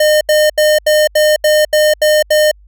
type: tone bursts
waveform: square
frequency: 609 Hz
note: D#5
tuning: 37 cents flat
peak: -8 dBFS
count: 9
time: 0-2.514 s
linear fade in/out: 5 ms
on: 210 ms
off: 78 ms
effects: added 50 Hz sine -40 dBFS peak until 2.67 s